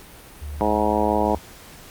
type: tone with pitch glide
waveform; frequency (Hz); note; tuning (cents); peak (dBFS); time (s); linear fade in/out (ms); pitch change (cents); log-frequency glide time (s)
sine; 73.5 to 74.27; D2 to D2; +2 to +20; -29; 0.41-1.39; 20; +18; 0.69-1.1
type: harmonic tone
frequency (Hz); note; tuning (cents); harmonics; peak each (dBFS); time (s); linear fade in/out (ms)
106; G#2; +36; 2 / 3 / 4 / 5 / 6 / 7 / 8 / 9; -26 / -26 / -26 / -26 / -26 / -26 / -26 / -26; 0.61-1.35; 0
effects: pink hiss -44 dBFS RMS until 1.9 s + Opus 48 kbps